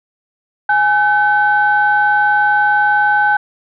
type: tone pair together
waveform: sine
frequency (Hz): 830.6 / 1525.1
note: G#5 / G6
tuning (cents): 0 / -48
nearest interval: major seventh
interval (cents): 1052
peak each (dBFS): -12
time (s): 0.69-3.37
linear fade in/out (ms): 5
effects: tanh soft clip ceiling -2 dBFS